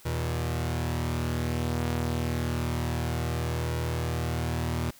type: tone pair together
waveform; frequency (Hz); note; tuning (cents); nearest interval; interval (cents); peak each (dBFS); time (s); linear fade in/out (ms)
sawtooth; 80.09 / 120; E2 / B2; -49 / -49; perfect fifth; 700; -26; 0.05-4.91; 10
effects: white hiss -54 dBFS RMS until 4.99 s